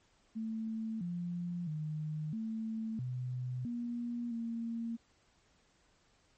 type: tone with pitch steps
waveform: sine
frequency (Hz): 221.9 / 174.6 / 153.6 / 221.9 / 125.9 / 238.4 / 230.4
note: A3 / F3 / D#3 / A3 / B2 / A#3 / A#3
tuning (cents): +15 / 0 / -22 / +15 / +34 / +39 / -20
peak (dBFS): -35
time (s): 0.35-4.97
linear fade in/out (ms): 20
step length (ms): 660
effects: pink hiss -70 dBFS RMS until 6.37 s + MP3 32 kbps